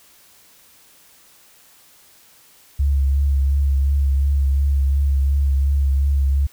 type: tone with vibrato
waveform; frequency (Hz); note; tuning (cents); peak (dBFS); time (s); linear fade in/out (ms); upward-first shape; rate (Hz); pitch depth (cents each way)
sine; 69.3; C#2; 0; -14; 2.79-6.47; 10; triangle; 2.8; 35
effects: white hiss -51 dBFS RMS until 6.52 s